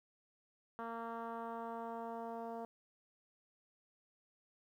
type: tone with low-pass filter sweep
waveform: 10% pulse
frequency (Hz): 230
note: A#3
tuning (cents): -23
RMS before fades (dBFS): -44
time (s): 0.79-2.65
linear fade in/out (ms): 0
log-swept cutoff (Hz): 1300 to 730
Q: 1.6
effects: 12-bit